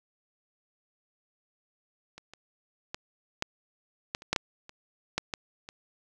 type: clicks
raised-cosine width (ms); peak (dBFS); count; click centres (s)
0.2; -28 / -29 / -17 / -11 / -13 / -29 / -8 / -8 / -28 / -10 / -14 / -25; 12; 2.18 / 2.336 / 2.945 / 3.424 / 4.149 / 4.221 / 4.33 / 4.362 / 4.694 / 5.18 / 5.338 / 5.689
effects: none